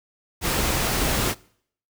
pink noise, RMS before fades -23 dBFS, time 0.41-1.35 s, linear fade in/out 50 ms, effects noise-tail reverb RT60 0.6 s tail -23 dB re dry

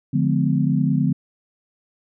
sine chord, D diminished seventh, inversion none, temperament just, 146.83 / 176.2 / 211.4 / 253.7 Hz, D3 / F3 / Ab3 / Cb4, 0 / +16 / +31 / +47 cents, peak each -20 / -22 / -24 / -22 dBFS, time 0.13-1.13 s, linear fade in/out 10 ms, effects none

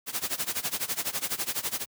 white noise with tremolo, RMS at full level -28 dBFS, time 0.06-1.86 s, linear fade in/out 50 ms, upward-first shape sine, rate 12 Hz, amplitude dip 90%, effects high-pass 80 Hz 12 dB/octave

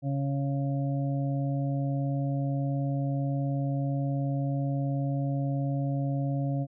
harmonic tone, 138.59 Hz, C#3, in tune, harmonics 1 / 2 / 4 / 5, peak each -27 / -33 / -39 / -41 dBFS, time 0.02-6.67 s, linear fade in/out 50 ms, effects none

